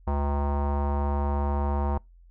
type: tone with low-pass filter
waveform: square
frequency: 71.5 Hz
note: D2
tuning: 46 cents flat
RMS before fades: -26 dBFS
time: 0.07-1.98 s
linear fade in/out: 5 ms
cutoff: 920 Hz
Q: 3.9
effects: noise-tail reverb RT60 0.2 s tail -26 dB re dry + added 43 Hz sine -50 dBFS peak until 2.3 s